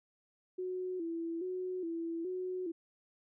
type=tone with vibrato; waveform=sine; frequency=349.6 Hz; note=F4; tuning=2 cents sharp; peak=-35 dBFS; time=0.58-2.72 s; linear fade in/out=10 ms; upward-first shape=square; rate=1.2 Hz; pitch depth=87 cents each way; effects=none